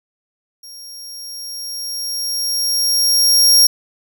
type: tone with level ramp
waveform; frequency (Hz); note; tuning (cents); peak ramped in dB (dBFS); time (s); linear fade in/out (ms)
sawtooth; 5580; F8; -2; -32 to -4; 0.63-3.67; 5
effects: none